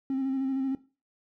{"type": "tone with vibrato", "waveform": "triangle", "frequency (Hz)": 266.9, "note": "C4", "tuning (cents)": 35, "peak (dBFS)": -23, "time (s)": [0.1, 0.75], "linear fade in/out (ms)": 2, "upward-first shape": "square", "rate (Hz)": 13, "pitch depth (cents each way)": 24, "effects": ["noise-tail reverb RT60 0.3 s tail -18 dB re dry", "tanh soft clip ceiling -22 dBFS"]}